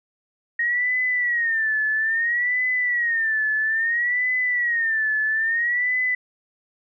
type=tone with vibrato; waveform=sine; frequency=1864.7 Hz; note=A#6; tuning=in tune; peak=-19 dBFS; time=0.59-6.15 s; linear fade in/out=5 ms; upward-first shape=sine; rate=0.6 Hz; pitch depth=130 cents each way; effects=none